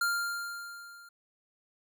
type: tone with level ramp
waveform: square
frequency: 1396.9 Hz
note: F6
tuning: in tune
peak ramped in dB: -26 to -51 dBFS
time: 0.01-1.09 s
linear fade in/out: 5 ms
effects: none